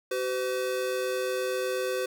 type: tone pair together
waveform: square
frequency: 380 / 508.3 Hz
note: F#4 / B4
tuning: +46 / +50 cents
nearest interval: perfect fourth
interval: 504 cents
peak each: -32 / -30 dBFS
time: 0.11-2.06 s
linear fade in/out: 5 ms
effects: none